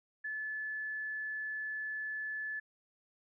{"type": "tone", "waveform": "sine", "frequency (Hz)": 1730, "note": "A6", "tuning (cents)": -30, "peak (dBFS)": -36, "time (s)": [0.24, 2.6], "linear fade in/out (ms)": 10, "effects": []}